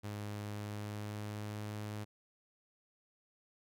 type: tone with pitch glide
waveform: sawtooth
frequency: 103.83 to 105.4 Hz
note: G#2 to G#2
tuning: 0 to +26 cents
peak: -36 dBFS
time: 0.03-2.05 s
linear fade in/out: 20 ms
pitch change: +26 cents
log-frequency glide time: 0.43-1.7 s
effects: none